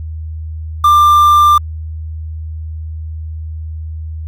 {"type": "tone with quantisation", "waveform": "triangle", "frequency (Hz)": 1189, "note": "D6", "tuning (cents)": 21, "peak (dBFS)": -3, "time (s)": [0.84, 1.58], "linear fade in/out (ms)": 5, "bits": 5, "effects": ["added 79 Hz sine -21 dBFS peak until 4.27 s"]}